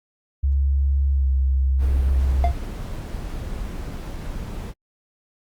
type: tone with pitch glide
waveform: sine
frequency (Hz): 68.9 to 66.44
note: C#2 to C2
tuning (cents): -10 to +27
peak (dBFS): -16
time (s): 0.43-2.52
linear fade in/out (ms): 10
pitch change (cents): -63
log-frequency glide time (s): 1.13-1.27
type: noise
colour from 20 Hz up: brown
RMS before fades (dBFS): -30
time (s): 1.78-4.74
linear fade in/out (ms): 50
type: tone with exponential decay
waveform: triangle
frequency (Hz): 697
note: F5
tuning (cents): -4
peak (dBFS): -14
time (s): 2.44-2.56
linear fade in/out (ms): 1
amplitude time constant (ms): 26
effects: Opus 48 kbps